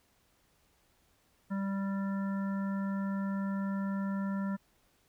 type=harmonic tone; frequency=196 Hz; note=G3; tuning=in tune; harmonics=1 / 3 / 5 / 7 / 9; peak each=-31 / -46 / -46 / -47 / -50 dBFS; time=1.5-4.57 s; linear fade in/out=20 ms; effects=pink hiss -70 dBFS RMS until 5.08 s